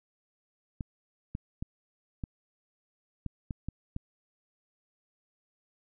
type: clicks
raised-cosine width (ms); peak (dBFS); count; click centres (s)
5; -22; 8; 0.808 / 1.351 / 1.625 / 2.238 / 3.263 / 3.508 / 3.686 / 3.964
effects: none